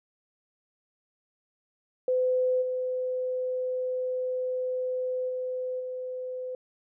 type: tone with level steps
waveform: sine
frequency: 508 Hz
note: B4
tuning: 49 cents sharp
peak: -22 / -27 / -29 / -32 dBFS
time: 2.08-6.55 s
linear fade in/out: 2 ms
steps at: 2.61 / 5.28 / 5.79 s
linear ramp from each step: 20 ms
effects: none